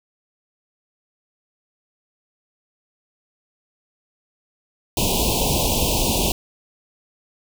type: band-stop noise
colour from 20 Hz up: pink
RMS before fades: -20 dBFS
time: 4.97-6.32 s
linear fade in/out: 2 ms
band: 1000 to 2500 Hz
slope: 96 dB/octave
effects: none